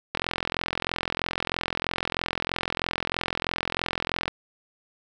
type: click train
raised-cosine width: 0.3 ms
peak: -9 dBFS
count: 179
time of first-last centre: 0.15-4.28 s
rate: 43.1 Hz
effects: none